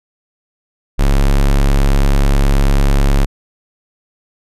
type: tone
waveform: square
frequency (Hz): 34.65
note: C#1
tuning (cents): 0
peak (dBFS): -9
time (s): 0.98-3.26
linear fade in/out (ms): 20
effects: resampled to 32000 Hz